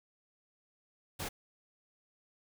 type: noise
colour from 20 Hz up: pink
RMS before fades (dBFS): -39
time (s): 1.19-1.29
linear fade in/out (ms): 10
effects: none